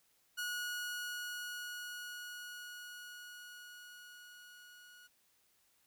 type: tone with level ramp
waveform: sawtooth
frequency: 1454 Hz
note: F#6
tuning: 31 cents flat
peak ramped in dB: -33 to -53 dBFS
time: 0.37-5.08 s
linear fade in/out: 20 ms
effects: white hiss -73 dBFS RMS until 5.86 s